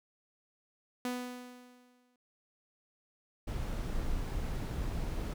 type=tone with exponential decay; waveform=sawtooth; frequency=248 Hz; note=B3; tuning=7 cents sharp; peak=-28 dBFS; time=1.05-2.16 s; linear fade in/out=2 ms; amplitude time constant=240 ms
type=noise; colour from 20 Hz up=brown; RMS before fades=-35 dBFS; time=3.47-5.34 s; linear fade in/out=10 ms
effects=none